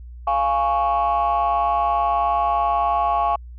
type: chord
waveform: sine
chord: Db major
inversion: first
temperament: just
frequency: 693 / 831.5 / 1108.7 Hz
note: F5 / Ab5 / Db6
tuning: -14 / +2 / 0 cents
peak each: -20 dBFS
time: 0.27-3.36 s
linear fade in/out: 5 ms
effects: tanh soft clip ceiling -12 dBFS + added 60 Hz sine -35 dBFS peak until 3.58 s